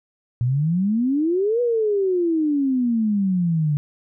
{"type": "exponential two-way sweep", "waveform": "sine", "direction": "up then down", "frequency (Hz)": [116.54, 491.6, 144], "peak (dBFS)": -17, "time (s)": [0.41, 3.77], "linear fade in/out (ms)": 0, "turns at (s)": 1.61, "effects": []}